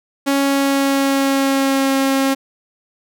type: tone with pitch glide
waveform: sawtooth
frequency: 277.2 to 270.4 Hz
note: C#4 to C#4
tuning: 0 to -43 cents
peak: -10 dBFS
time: 0.26-2.35 s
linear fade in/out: 20 ms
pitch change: -43 cents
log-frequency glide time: 0.41-1.96 s
effects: none